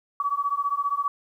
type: beating tone pair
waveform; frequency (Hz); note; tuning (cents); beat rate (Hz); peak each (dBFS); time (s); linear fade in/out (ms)
sine; 1132 / 1147; C#6 / D6; +36 / -41; 15; -26; 0.2-1.08; 2
effects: 10-bit